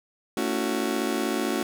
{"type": "chord", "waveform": "35% pulse", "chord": "F# minor seventh", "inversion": "first", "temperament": "just", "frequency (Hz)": [222, 277.5, 333, 370], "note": ["A3", "C#4", "E4", "F#4"], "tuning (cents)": [16, 2, 18, 0], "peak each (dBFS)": [-29, -28, -30, -28], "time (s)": [0.37, 1.63], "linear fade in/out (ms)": 2, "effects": []}